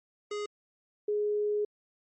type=tone pair in turn; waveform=square / sine; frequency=415.3 / 417.4 Hz; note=G#4 / G#4; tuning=0 / +9 cents; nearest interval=unison; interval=9 cents; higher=second; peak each=-33 / -26 dBFS; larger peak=second; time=0.31-0.46 / 1.08-1.65 s; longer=second; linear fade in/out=5 ms; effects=MP3 32 kbps

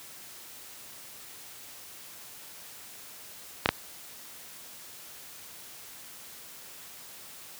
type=clicks; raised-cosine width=0.3 ms; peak=-4 dBFS; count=2; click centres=3.659 / 3.69 s; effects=white hiss -47 dBFS RMS until 7.59 s + high-pass 60 Hz 12 dB/octave

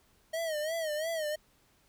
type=tone with vibrato; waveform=square; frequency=631 Hz; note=D#5; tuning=24 cents sharp; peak=-32 dBFS; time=0.33-1.36 s; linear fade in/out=10 ms; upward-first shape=sine; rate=2.9 Hz; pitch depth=100 cents each way; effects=pink hiss -67 dBFS RMS until 1.88 s

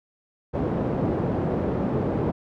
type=band-pass noise; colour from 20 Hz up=pink; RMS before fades=-25 dBFS; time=0.53-2.32 s; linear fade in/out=20 ms; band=120 to 550 Hz; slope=12 dB/octave; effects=none

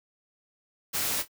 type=noise with echo; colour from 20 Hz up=white; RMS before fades=-29 dBFS; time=0.93-1.23 s; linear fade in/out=20 ms; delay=26 ms; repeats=2; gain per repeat=-13 dB; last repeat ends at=1.282 s; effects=none

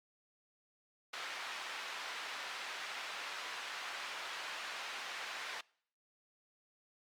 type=band-pass noise; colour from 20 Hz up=pink; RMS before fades=-44 dBFS; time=1.13-5.61 s; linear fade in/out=5 ms; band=1100 to 3800 Hz; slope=12 dB/octave; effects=noise-tail reverb RT60 0.6 s tail -25 dB re dry + Opus 48 kbps

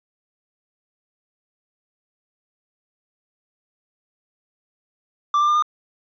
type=tone with pitch steps; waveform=triangle; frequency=1174.7 / 1187.7 / 1200.8 / 1214 Hz; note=D6 / D6 / D6 / D#6; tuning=0 / +19 / +38 / -43 cents; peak=-13 dBFS; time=5.34-5.624 s; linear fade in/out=2 ms; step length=71 ms; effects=resampled to 16000 Hz

